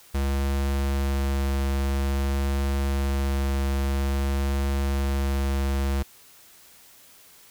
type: tone with vibrato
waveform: square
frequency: 68.7 Hz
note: C#2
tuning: 15 cents flat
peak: -23 dBFS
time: 0.14-6.03 s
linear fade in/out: 10 ms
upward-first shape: triangle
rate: 0.5 Hz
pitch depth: 8 cents each way
effects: white hiss -52 dBFS RMS until 7.5 s